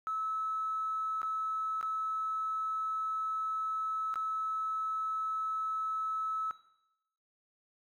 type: tone with dropouts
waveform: triangle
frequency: 1300 Hz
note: E6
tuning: 24 cents flat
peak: -28 dBFS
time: 0.07-6.51 s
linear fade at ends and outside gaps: 0 ms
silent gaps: 1.217-1.23 / 1.812-1.828 / 4.141-4.157 s
effects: noise-tail reverb RT60 0.8 s tail -18 dB re dry + tanh soft clip ceiling -30 dBFS